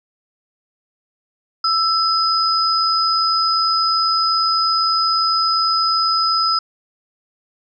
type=tone pair together; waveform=sine; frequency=1318.5 / 5016 Hz; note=E6 / D#8; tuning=0 / +13 cents; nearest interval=octave + major seventh; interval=2313 cents; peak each=-17 dBFS; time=1.64-6.59 s; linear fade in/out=5 ms; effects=none